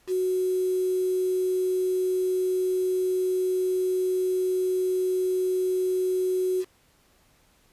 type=tone with quantisation; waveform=sine; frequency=370 Hz; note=F#4; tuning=in tune; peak=-22 dBFS; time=0.07-6.65 s; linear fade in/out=50 ms; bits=7; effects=pink hiss -62 dBFS RMS until 7.72 s + resampled to 32000 Hz